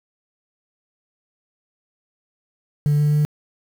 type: tone with pitch steps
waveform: sine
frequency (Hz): 146.83 / 148.11 / 149.4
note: D3 / D3 / D3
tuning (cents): 0 / +15 / +30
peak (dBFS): -12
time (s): 2.86-3.25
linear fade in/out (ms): 0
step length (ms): 130
effects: tanh soft clip ceiling -13 dBFS + 7-bit